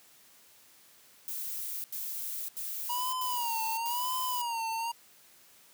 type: noise bursts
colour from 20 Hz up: violet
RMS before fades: -37 dBFS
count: 5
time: 1.28-4.416 s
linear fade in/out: 0 ms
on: 560 ms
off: 84 ms
type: tone with vibrato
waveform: square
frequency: 957 Hz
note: A#5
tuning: 45 cents sharp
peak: -32 dBFS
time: 2.89-4.92 s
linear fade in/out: 10 ms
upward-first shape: sine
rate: 0.97 Hz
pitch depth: 110 cents each way
effects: white hiss -59 dBFS RMS until 5.73 s + high-pass 100 Hz 12 dB/octave